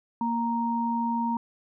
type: tone pair together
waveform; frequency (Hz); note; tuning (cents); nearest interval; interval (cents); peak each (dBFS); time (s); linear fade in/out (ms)
sine; 233.1 / 932.3; A#3 / A#5; 0 / 0; 2 octaves; 2400; -27; 0.21-1.37; 2
effects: none